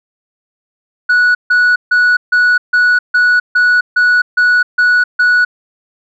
sine tone bursts, 1470 Hz, F#6, 12 cents flat, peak -4 dBFS, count 11, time 1.09-5.45 s, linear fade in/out 10 ms, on 260 ms, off 150 ms, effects tanh soft clip ceiling -6 dBFS

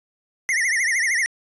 square tone with vibrato, 1975.5 Hz, B6, in tune, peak -19 dBFS, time 0.49-1.26 s, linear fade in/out 0 ms, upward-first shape triangle, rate 13 Hz, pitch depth 190 cents each way, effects resampled to 24000 Hz

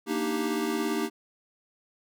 square chord, Eb major seventh, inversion second, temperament equal, 233.1 / 293.7 / 311.1 / 392 Hz, Bb3 / D4 / Eb4 / G4, 0 / 0 / 0 / 0 cents, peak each -33 / -36 / -32 / -32 dBFS, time 0.06-1.1 s, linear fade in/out 50 ms, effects none

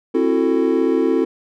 triangle chord, F# half-diminished seventh, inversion second, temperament just, 266.4 / 333 / 370 / 444 Hz, C4 / E4 / F#4 / A4, +31 / +18 / 0 / +16 cents, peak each -18 / -17 / -19 / -18 dBFS, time 0.14-1.25 s, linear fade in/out 10 ms, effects none

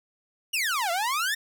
sawtooth exponential two-way sweep, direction down then up, 2960 to 661 to 1858 Hz, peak -21 dBFS, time 0.53-1.35 s, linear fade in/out 10 ms, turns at 0.91 s, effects none

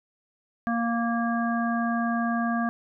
harmonic tone, 233.1 Hz, A#3, in tune, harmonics 1 / 3 / 5 / 7, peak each -25 / -30 / -32 / -33 dBFS, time 0.67-2.69 s, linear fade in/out 0 ms, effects none

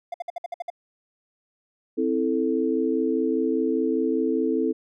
triangle tone bursts, 698.5 Hz, F5, in tune, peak -25 dBFS, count 8, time 0.12-0.702 s, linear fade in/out 5 ms, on 22 ms, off 58 ms
sine chord, A minor, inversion first, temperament equal with one note detuned, 261.6 / 326.6 / 440 Hz, C4 / E4 / A4, 0 / -16 / 0 cents, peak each -25 dBFS, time 1.97-4.73 s, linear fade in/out 20 ms
effects none

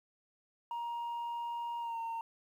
sine tone with pitch glide, 942 to 915.7 Hz, A#5 to A#5, +18 to -31 cents, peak -33 dBFS, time 0.71-2.21 s, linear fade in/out 2 ms, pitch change -49 cents, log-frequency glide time 1.8-1.98 s, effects tanh soft clip ceiling -35 dBFS + 11-bit

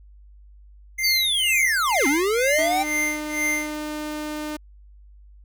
square tone with tremolo, 2093 Hz, C7, in tune, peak -21 dBFS, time 0.98-3.76 s, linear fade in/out 10 ms, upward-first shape sine, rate 2.1 Hz, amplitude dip 95%
square linear two-way sweep, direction down then up, 4699 to 261.6 to 799 Hz, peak -20 dBFS, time 1.03-2.84 s, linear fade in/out 20 ms, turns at 2.07 s
sawtooth tone, 302.7 Hz, D#4, 48 cents flat, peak -24 dBFS, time 2.58-4.57 s, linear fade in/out 10 ms
effects added 50 Hz sine -45 dBFS peak until 5.44 s

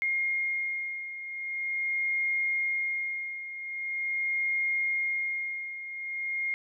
sine beating tone pair, 2134 / 2134.43 Hz, C7 / C7, +34 / +34 cents, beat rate 0.43 Hz, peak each -34 / -29 dBFS, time 0.02-6.54 s, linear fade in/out 0 ms, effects none

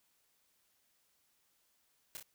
white noise with echo, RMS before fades -44 dBFS, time 2.15-2.17 s, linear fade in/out 0 ms, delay 28 ms, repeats 2, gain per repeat -4 dB, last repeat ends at 2.226 s, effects white hiss -75 dBFS RMS until 2.34 s

